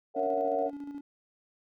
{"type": "chord", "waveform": "sine", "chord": "F# dominant seventh", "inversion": "first", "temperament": "just", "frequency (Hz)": [462.5, 555, 666, 740], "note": ["A#4", "C#5", "E5", "F#5"], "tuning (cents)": [-14, 2, 18, 0], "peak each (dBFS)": -32, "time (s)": [0.14, 0.71], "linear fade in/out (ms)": 50}
{"type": "tone with tremolo", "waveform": "triangle", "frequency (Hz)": 285.1, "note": "C#4", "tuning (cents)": 49, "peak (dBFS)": -34, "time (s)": [0.16, 1.01], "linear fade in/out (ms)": 5, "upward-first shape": "square", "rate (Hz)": 14, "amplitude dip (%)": 45}
{"effects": []}